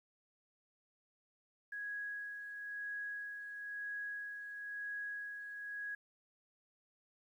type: tone with tremolo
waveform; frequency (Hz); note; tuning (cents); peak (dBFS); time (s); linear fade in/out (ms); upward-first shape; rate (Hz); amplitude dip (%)
sine; 1661.2; G#6; 0; -39; 1.72-5.95; 5; sine; 1; 45
effects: 12-bit